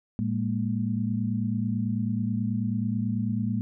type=tone cluster; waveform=sine; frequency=111.7 / 201.5 / 230.7 Hz; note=A2 / G3 / A#3; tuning=+27 / +48 / -18 cents; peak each=-29 dBFS; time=0.19-3.61 s; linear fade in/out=0 ms; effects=none